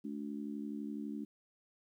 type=harmonic tone; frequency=72 Hz; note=D2; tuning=34 cents flat; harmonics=3 / 4 / 5; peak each=-41 / -42 / -51 dBFS; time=0.04-1.25 s; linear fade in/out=10 ms; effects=12-bit